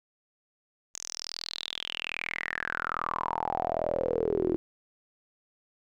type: tone with band-pass filter sweep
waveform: sawtooth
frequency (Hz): 41.2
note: E1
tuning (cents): 0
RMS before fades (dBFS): -32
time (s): 0.94-4.56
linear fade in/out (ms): 0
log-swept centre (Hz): 6700 to 340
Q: 8.6
effects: none